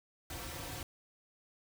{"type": "noise with comb filter", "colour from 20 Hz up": "pink", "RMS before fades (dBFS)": -43, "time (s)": [0.3, 0.83], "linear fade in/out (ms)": 2, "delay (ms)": 4.8, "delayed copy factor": -1, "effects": []}